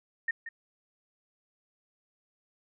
sine tone with echo, 1835 Hz, A#6, 28 cents flat, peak -26 dBFS, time 0.28-0.31 s, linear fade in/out 5 ms, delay 180 ms, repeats 1, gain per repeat -11 dB, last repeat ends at 0.49 s, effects none

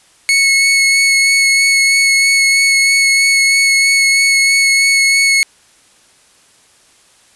sawtooth tone with vibrato, 2198 Hz, C#7, 15 cents flat, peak -5 dBFS, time 0.29-5.43 s, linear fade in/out 0 ms, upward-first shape sine, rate 3.1 Hz, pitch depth 11 cents each way, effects white hiss -49 dBFS RMS until 7.35 s + resampled to 24000 Hz

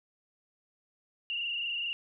sine tone with frequency modulation, 2812 Hz, F7, 11 cents sharp, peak -31 dBFS, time 1.3-1.93 s, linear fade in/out 0 ms, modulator 24.6 Hz, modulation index 3.3, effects none

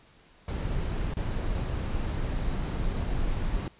brown noise with dropouts, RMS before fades -29 dBFS, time 0.48-3.68 s, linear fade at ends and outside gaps 2 ms, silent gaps 1.139-1.169 s, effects pink hiss -58 dBFS RMS until 3.79 s + resampled to 8000 Hz

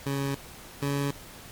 20% pulse tone pair in turn, 138.59 / 141.18 Hz, C#3 / C#3, 0 / +32 cents, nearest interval unison, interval 32 cents, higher second, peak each -22 / -21 dBFS, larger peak second, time 0.06-0.35 / 0.82-1.11 s, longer neither, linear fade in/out 5 ms, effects pink hiss -46 dBFS RMS until 1.51 s + MP3 96 kbps

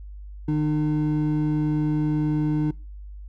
triangle tone pair together, 151.7 / 303.4 Hz, D#3 / D#4, -44 / -44 cents, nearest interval octave, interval 1200 cents, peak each -21 dBFS, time 0.48-2.71 s, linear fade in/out 5 ms, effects noise-tail reverb RT60 0.3 s tail -23 dB re dry + added 50 Hz sine -36 dBFS peak until 3.28 s

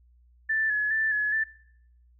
sine tone with vibrato, 1732 Hz, A6, 28 cents flat, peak -23 dBFS, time 0.49-1.44 s, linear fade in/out 10 ms, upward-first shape square, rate 2.4 Hz, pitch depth 33 cents each way, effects noise-tail reverb RT60 0.7 s tail -20 dB re dry + added 60 Hz sine -56 dBFS peak until 2.19 s

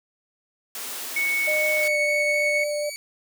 white high-pass noise, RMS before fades -33 dBFS, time 0.75-1.88 s, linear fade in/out 2 ms, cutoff 230 Hz, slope 48 dB/octave
sine tone, 2217 Hz, C#7, in tune, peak -21 dBFS, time 1.16-2.64 s, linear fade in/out 5 ms
sine tone with pitch glide, 612 to 592.5 Hz, D#5 to D5, -29 to +15 cents, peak -24 dBFS, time 1.47-2.9 s, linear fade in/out 10 ms, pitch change -56 cents, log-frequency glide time 1.76-1.99 s
15% pulse tone with vibrato, 2248 Hz, C#7, 24 cents sharp, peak -26 dBFS, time 1.83-2.96 s, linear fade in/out 0 ms, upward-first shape square, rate 4 Hz, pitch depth 16 cents each way
effects none

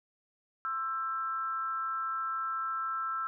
sine tone with amplitude modulation, 1328 Hz, E6, 12 cents sharp, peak -28 dBFS, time 0.65-3.27 s, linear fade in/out 0 ms, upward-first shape sine, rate 266 Hz, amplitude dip 65%, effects none

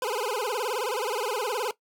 25% pulse tone with vibrato, 461 Hz, A#4, 19 cents flat, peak -23 dBFS, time 0.02-1.71 s, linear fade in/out 2 ms, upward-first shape sine, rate 19 Hz, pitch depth 210 cents each way, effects noise-tail reverb RT60 0.1 s tail -18 dB re dry

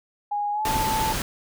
sine tone with pitch glide, 824 to 878.1 Hz, G#5 to A5, -14 to -4 cents, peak -23 dBFS, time 0.31-1.13 s, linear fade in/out 10 ms, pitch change +110 cents, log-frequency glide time 0.52-0.69 s
pink noise, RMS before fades -27 dBFS, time 0.65-1.22 s, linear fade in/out 2 ms
effects none

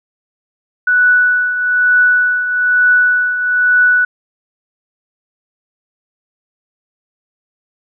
sine tone with tremolo, 1480 Hz, F#6, in tune, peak -6 dBFS, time 0.87-4.05 s, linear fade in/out 5 ms, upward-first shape triangle, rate 1.1 Hz, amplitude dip 65%, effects none

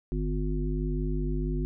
harmonic tone with a mistuned harmonic, 50.7 Hz, G#1, 41 cents flat, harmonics 1 / 3 / 5 / 7, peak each -28 / -33 / -35 / -36 dBFS, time 0.12-1.65 s, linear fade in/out 0 ms, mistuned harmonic 1, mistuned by -110 cents, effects none

